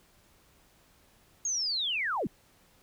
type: linear sweep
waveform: sine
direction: down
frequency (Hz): 6640 to 134.5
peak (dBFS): -28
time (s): 1.45-2.27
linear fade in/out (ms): 2
effects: pink hiss -63 dBFS RMS until 2.82 s